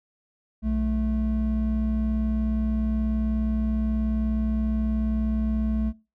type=tone pair together; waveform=triangle; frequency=61.17 / 218 Hz; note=B1 / A3; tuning=-16 / -16 cents; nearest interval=octave + minor seventh; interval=2200 cents; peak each=-23 / -22 dBFS; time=0.62-5.93 s; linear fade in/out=50 ms; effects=noise-tail reverb RT60 0.3 s tail -22 dB re dry + tanh soft clip ceiling -12 dBFS